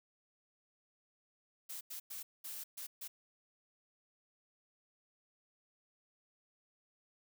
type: noise bursts at uneven times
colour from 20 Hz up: blue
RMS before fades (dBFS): -45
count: 6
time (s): 1.69-1.81 / 1.9-2 / 2.1-2.23 / 2.44-2.64 / 2.77-2.87 / 3.01-3.08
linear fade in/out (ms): 10
effects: none